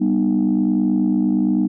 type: chord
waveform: sine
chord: G augmented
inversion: none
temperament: just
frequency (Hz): 196 / 245 / 306.2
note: G3 / B3 / D#4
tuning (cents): 0 / -14 / -28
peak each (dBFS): -18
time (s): 0-1.68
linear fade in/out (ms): 20
effects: tanh soft clip ceiling -9 dBFS